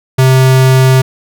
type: tone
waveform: square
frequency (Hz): 130.81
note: C3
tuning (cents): 0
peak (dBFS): -5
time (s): 0.18-1.02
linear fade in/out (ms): 10
effects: none